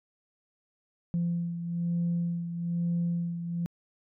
sine beating tone pair, 171.2 / 172.3 Hz, F3 / F3, -34 / -23 cents, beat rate 1.1 Hz, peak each -27 / -34 dBFS, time 1.14-3.66 s, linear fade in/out 0 ms, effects tanh soft clip ceiling -22 dBFS

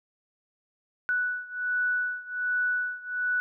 sine beating tone pair, 1480 / 1481.3 Hz, F#6 / F#6, 0 / +2 cents, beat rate 1.3 Hz, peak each -28 / -30 dBFS, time 1.09-3.4 s, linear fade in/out 0 ms, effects none

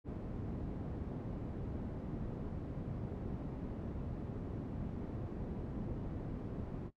white low-pass noise, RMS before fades -42 dBFS, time 0.04-6.91 s, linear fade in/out 50 ms, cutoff 240 Hz, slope 12 dB/octave, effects noise-tail reverb RT60 0.1 s tail -17 dB re dry

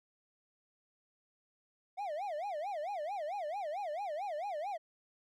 triangle tone with vibrato, 698.5 Hz, F5, in tune, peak -34 dBFS, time 1.97-4.78 s, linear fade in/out 20 ms, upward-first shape sine, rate 4.5 Hz, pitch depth 300 cents each way, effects none

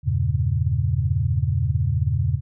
sine chord, E diminished seventh, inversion none, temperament equal, 82.41 / 98 / 116.54 / 138.59 Hz, E2 / G2 / Bb2 / Db3, 0 / 0 / 0 / 0 cents, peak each -24 dBFS, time 0.03-2.41 s, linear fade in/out 50 ms, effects none

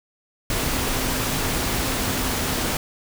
sine tone in noise, 256.6 Hz, C4, 34 cents flat, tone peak -33 dBFS, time 0.5-2.77 s, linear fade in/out 2 ms, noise pink, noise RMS -24 dBFS, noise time 0.5-2.77 s, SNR -12 dB, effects none

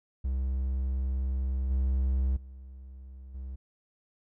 triangle tone with level steps, 65.41 Hz, C2, in tune, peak -25 / -22 / -41 / -34 dBFS, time 0.24-3.56 s, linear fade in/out 10 ms, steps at 1.7 / 2.36 / 3.34 s, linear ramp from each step 10 ms, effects none

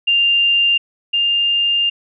sine tone pair in turn, 2794 / 2804 Hz, F7 / F7, 0 / +6 cents, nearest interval unison, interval 6 cents, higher second, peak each -11 / -13 dBFS, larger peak first, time 0.07-0.78 / 1.13-1.9 s, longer second, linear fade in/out 10 ms, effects none

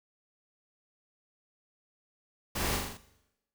pink noise with echo, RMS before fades -33 dBFS, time 2.55-2.77 s, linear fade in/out 10 ms, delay 41 ms, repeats 5, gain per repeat -3 dB, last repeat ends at 2.975 s, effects noise-tail reverb RT60 0.9 s tail -17 dB re dry

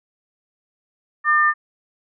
sine tone pair together, 1204 / 1799.4 Hz, D6 / A6, +43 / +38 cents, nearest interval perfect fifth, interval 695 cents, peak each -16 dBFS, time 1.24-1.54 s, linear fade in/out 50 ms, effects none

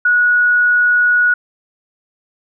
sine tone, 1460 Hz, F#6, 24 cents flat, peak -9 dBFS, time 0.05-1.34 s, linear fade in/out 5 ms, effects none

